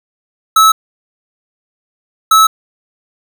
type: tone bursts at uneven times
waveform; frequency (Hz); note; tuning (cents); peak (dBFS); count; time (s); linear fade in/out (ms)
square; 1300; E6; -24; -5; 2; 0.56-0.72 / 2.31-2.47; 5
effects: none